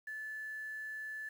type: tone with quantisation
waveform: sine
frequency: 1739 Hz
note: A6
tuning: 21 cents flat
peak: -40 dBFS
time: 0.07-1.29 s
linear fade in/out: 5 ms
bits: 10
effects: none